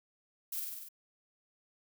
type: noise with echo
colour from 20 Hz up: violet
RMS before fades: -38 dBFS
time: 0.52-0.6 s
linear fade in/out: 5 ms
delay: 48 ms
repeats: 6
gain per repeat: -2 dB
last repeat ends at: 0.888 s
effects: none